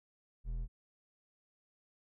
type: tone with hard clipping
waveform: sine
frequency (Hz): 41.2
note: E1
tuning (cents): 0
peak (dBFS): -37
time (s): 0.44-0.68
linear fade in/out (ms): 50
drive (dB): 7
effects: none